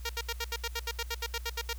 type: tone bursts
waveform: 5% pulse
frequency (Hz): 466.2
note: A#4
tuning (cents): 0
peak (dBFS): -20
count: 15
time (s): 0.05-1.732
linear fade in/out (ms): 5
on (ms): 44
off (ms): 73
effects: added 60 Hz sine -39 dBFS peak until 1.78 s + white hiss -56 dBFS RMS until 1.78 s